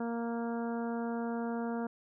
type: harmonic tone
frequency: 233.1 Hz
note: A#3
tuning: in tune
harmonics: 1 / 2 / 3 / 4 / 5 / 6 / 7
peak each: -34 / -39 / -42 / -45 / -51 / -48 / -54 dBFS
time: 0-1.87 s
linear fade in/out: 5 ms
effects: none